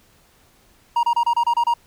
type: tone bursts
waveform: triangle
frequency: 944 Hz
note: A#5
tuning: 22 cents sharp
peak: -13 dBFS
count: 8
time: 0.96-1.739 s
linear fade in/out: 5 ms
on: 72 ms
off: 29 ms
effects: pink hiss -56 dBFS RMS until 1.86 s